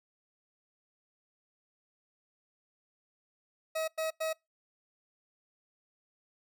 40% pulse tone bursts, 638 Hz, D#5, 43 cents sharp, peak -30 dBFS, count 3, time 3.75-4.332 s, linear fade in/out 10 ms, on 130 ms, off 96 ms, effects noise-tail reverb RT60 0.2 s tail -25 dB re dry

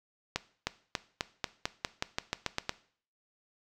accelerating click train, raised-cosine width 0.2 ms, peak -12 dBFS, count 13, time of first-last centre 0.36-2.694 s, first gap 310 ms, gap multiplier 0.91, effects noise-tail reverb RT60 0.5 s tail -17 dB re dry

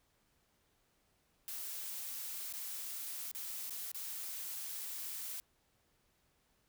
blue noise with dropouts, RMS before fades -43 dBFS, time 1.48-5.4 s, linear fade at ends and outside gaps 0 ms, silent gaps 2.526-2.537 / 3.314-3.349 / 3.696-3.706 / 3.916-3.946 s, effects pink hiss -75 dBFS RMS until 6.68 s

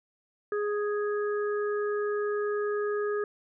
harmonic tone, 415.3 Hz, G#4, in tune, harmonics 1 / 3 / 4, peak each -27 / -37 / -39 dBFS, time 0.52-3.24 s, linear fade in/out 2 ms, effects none

